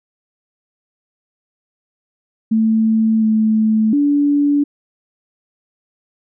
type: tone with pitch steps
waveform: sine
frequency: 221.4 / 218.3 / 288.2 Hz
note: A3 / A3 / D4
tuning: +11 / -13 / -33 cents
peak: -11 dBFS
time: 2.51-4.64 s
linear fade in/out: 10 ms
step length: 710 ms
effects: none